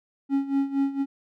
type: tone with tremolo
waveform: triangle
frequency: 275.5 Hz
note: C#4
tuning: 11 cents flat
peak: -17 dBFS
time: 0.29-1.06 s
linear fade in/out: 50 ms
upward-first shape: sine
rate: 4.3 Hz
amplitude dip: 80%
effects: none